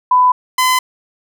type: tone pair in turn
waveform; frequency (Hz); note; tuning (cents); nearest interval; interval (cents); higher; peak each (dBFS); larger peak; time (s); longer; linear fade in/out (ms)
sine / sawtooth; 1000 / 1018.1; B5 / C6; +21 / -48; unison; 31; second; -7; neither; 0.11-0.32 / 0.58-0.79; neither; 5
effects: none